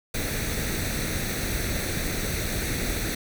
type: noise with comb filter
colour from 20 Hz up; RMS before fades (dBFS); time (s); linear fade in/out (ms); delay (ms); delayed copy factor
pink; -28; 0.14-3.15; 5; 0.49; +0.65
effects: none